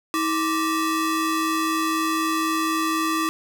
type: ring-modulated tone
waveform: 40% pulse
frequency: 746 Hz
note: F#5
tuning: 14 cents sharp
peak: -17 dBFS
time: 0.14-3.29 s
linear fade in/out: 0 ms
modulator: 425 Hz
effects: none